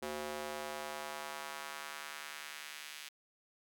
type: tone with high-pass filter sweep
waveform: square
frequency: 75 Hz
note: D2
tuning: 37 cents sharp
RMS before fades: -44 dBFS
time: 0.02-3.09 s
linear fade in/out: 10 ms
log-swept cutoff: 390 to 2600 Hz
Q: 1.1
effects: none